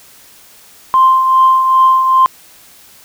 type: tone with tremolo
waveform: sine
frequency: 1046.5 Hz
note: C6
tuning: in tune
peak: -3 dBFS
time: 0.94-2.26 s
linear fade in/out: 0 ms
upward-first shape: triangle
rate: 2.5 Hz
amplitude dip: 55%
effects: tanh soft clip ceiling 0 dBFS + white hiss -42 dBFS RMS until 3.04 s